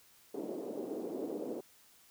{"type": "band-pass noise", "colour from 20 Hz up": "white", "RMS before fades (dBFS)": -40, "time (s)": [0.34, 1.61], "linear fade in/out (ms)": 5, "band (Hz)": [270, 460], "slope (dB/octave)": 24, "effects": ["white hiss -63 dBFS RMS until 2.1 s"]}